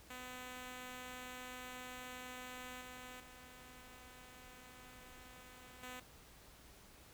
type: tone with level steps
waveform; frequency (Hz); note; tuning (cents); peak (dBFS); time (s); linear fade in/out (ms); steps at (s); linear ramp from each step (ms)
5% pulse; 251.8; B3; +34; -36 / -39 / -46 / -36; 0.1-6; 5; 2.81 / 3.2 / 5.83; 2
effects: added 60 Hz sine -68 dBFS peak until 7.13 s + pink hiss -61 dBFS RMS until 7.13 s